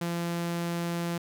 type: tone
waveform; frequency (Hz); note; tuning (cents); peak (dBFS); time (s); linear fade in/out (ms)
sawtooth; 171; F3; -36; -25; 0.01-1.18; 5
effects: none